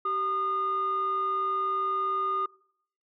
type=tone pair together; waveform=sine; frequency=384.9 / 1222 Hz; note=G4 / D#6; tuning=-32 / -32 cents; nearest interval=octave + minor sixth; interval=2000 cents; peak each=-34 / -25 dBFS; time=0.05-2.46 s; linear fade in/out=5 ms; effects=noise-tail reverb RT60 0.7 s tail -24 dB re dry + tanh soft clip ceiling -21 dBFS